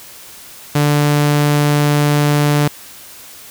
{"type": "tone", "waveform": "sawtooth", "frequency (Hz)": 146.83, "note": "D3", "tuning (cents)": 0, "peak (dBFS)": -7, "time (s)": [0.75, 2.68], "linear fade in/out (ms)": 5, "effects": ["white hiss -37 dBFS RMS until 3.5 s"]}